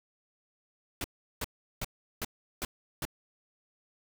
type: noise bursts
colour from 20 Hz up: pink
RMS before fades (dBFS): -34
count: 6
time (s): 1.01-3.052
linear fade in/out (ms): 2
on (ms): 32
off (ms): 370
effects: none